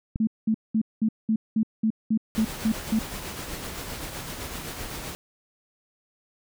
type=click; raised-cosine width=5 ms; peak=-16 dBFS; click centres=0.159 s
type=tone bursts; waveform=sine; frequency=220 Hz; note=A3; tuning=in tune; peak=-19 dBFS; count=11; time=0.2-2.992 s; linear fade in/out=5 ms; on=72 ms; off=200 ms
type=noise with tremolo; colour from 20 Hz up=pink; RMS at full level=-34 dBFS; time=2.35-5.15 s; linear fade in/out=0 ms; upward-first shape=sine; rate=7.8 Hz; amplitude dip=35%
effects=none